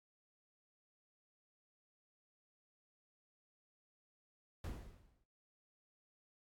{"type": "noise with exponential decay", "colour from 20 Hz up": "brown", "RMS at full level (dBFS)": -40, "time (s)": [4.64, 5.24], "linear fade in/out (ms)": 1, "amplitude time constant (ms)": 130, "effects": ["noise-tail reverb RT60 0.4 s tail -19 dB re dry", "AAC 64 kbps"]}